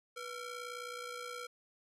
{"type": "ring-modulated tone", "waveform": "sawtooth", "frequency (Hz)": 921, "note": "A#5", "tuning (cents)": -21, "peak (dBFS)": -35, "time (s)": [0.16, 1.47], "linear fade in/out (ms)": 10, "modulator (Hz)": 431, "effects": ["low-pass 11000 Hz 12 dB/octave"]}